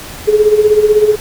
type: tone with tremolo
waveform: sine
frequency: 423.6 Hz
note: G#4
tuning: 34 cents sharp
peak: -3 dBFS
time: 0.27-1.16 s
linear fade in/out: 20 ms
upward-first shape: sine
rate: 16 Hz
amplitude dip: 70%
effects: pink hiss -29 dBFS RMS until 1.2 s